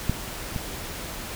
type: clicks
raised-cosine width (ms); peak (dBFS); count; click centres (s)
5; -9 / -15; 2; 0.096 / 0.562
effects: pink hiss -35 dBFS RMS until 1.35 s